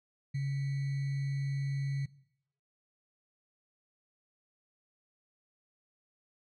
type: tone with sample-and-hold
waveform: sine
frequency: 138.2 Hz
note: C#3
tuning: 5 cents flat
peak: -30 dBFS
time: 0.34-2.06 s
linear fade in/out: 10 ms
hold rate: 2100 Hz
effects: noise-tail reverb RT60 0.7 s tail -19 dB re dry + low-pass 5000 Hz 12 dB/octave